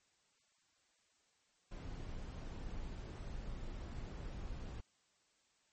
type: noise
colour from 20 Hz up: brown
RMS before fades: -45 dBFS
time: 1.71-4.81 s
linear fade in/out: 10 ms
effects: white hiss -75 dBFS RMS until 5.72 s + MP3 32 kbps